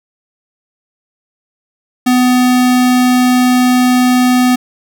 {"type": "tone", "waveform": "square", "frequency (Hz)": 250.4, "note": "B3", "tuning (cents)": 24, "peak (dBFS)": -8, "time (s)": [2.06, 4.56], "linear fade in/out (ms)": 10, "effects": []}